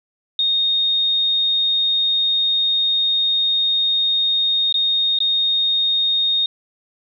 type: tone with dropouts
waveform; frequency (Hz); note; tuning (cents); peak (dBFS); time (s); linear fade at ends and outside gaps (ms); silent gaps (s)
sine; 3700; A#7; -14; -15; 0.39-6.46; 2; 4.726-4.742 / 5.188-5.203
effects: none